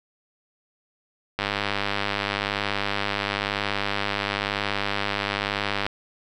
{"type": "click train", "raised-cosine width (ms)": 0.3, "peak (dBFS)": -8, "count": 453, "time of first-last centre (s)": [1.39, 5.865], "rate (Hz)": 101, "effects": []}